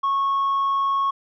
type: tone with tanh clipping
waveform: triangle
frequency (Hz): 1100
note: C#6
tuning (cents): -14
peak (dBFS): -19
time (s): 0.03-1.11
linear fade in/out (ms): 10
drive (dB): 6
effects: none